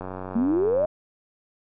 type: click train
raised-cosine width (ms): 1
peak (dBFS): -20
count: 79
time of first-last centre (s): 0.01-0.85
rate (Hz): 92.9
type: exponential sweep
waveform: sine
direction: up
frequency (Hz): 219.4 to 640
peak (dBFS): -19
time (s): 0.35-0.86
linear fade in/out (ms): 10
effects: none